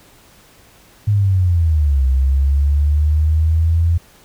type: linear two-way sweep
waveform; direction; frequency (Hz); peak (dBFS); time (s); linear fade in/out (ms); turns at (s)
sine; down then up; 105.6 to 65 to 84.9; -11; 1.07-3.98; 10; 2.06
effects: pink hiss -48 dBFS RMS until 4.24 s